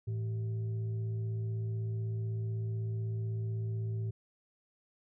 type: tone with frequency modulation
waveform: sine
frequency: 110 Hz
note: A2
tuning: in tune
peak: -32 dBFS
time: 0.07-4.11 s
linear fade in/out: 10 ms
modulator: 276 Hz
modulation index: 0.32
effects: none